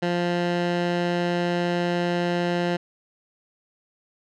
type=tone with low-pass filter; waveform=15% pulse; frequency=174.7 Hz; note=F3; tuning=1 cent sharp; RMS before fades=-24 dBFS; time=0.02-2.77 s; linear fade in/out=10 ms; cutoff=3700 Hz; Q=0.87; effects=none